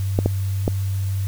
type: clicks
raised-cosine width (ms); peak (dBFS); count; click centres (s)
2; -5; 3; 0.189 / 0.26 / 0.679
effects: added 97 Hz sine -20 dBFS peak until 1.27 s + white hiss -42 dBFS RMS until 1.27 s